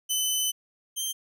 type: tone pair in turn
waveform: 15% pulse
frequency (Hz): 3026 / 3147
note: F#7 / G7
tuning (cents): +38 / +6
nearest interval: minor second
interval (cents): 68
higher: second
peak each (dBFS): -17 / -21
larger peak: first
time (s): 0.09-0.52 / 0.96-1.13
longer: first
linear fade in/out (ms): 20
effects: none